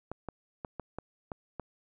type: clicks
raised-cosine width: 1 ms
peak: -23 dBFS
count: 7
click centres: 0.116 / 0.287 / 0.648 / 0.797 / 0.986 / 1.318 / 1.597 s
effects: none